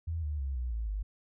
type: tone with pitch steps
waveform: sine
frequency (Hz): 82.41 / 74.7 / 67.72 / 61.38 / 55.64 / 50.44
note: E2 / D2 / C#2 / B1 / A1 / G#1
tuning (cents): 0 / +30 / -40 / -10 / +20 / -50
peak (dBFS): -31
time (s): 0.07-1.03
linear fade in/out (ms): 10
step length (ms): 160
effects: none